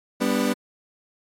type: chord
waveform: 30% pulse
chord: G major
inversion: none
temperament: equal with one note detuned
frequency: 199.42 / 246.9 / 293.7 Hz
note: G3 / B3 / D4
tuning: +30 / 0 / 0 cents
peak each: -23 / -20 / -24 dBFS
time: 0.2-0.54 s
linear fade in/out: 20 ms
effects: MP3 64 kbps